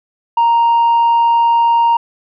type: tone with tanh clipping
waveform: sine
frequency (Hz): 932.3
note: A#5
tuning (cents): 0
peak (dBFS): -9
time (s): 0.37-1.97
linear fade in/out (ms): 5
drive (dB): 1
effects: none